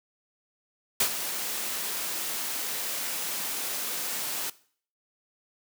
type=noise with ADSR envelope; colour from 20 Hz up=white; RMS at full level=-22 dBFS; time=1-4.5 s; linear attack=4 ms; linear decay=85 ms; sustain=-10 dB; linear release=5 ms; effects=noise-tail reverb RT60 0.5 s tail -19 dB re dry + high-pass 200 Hz 12 dB/octave